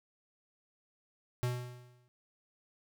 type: tone with exponential decay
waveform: square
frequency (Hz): 123.47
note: B2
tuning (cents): 0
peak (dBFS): -29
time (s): 1.43-2.08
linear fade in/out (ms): 0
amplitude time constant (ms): 140
effects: none